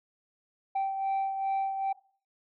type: beating tone pair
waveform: sine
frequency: 778 / 780.5 Hz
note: G5 / G5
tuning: -13 / -8 cents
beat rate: 2.5 Hz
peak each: -26 / -34 dBFS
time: 0.75-1.93 s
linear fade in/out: 10 ms
effects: noise-tail reverb RT60 0.4 s tail -18 dB re dry + tanh soft clip ceiling -25 dBFS